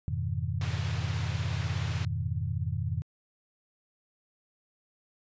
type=chord; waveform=sine; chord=F half-diminished seventh; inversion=none; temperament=equal; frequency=87.31 / 103.83 / 123.47 / 155.56 Hz; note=F2 / Ab2 / Cb3 / Eb3; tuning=0 / 0 / 0 / 0 cents; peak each=-33 / -34 / -34 / -36 dBFS; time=0.08-3.02 s; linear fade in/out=0 ms
type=band-pass noise; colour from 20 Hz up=white; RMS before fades=-42 dBFS; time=0.61-2.05 s; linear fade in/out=2 ms; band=110 to 3300 Hz; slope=12 dB/octave
effects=resampled to 16000 Hz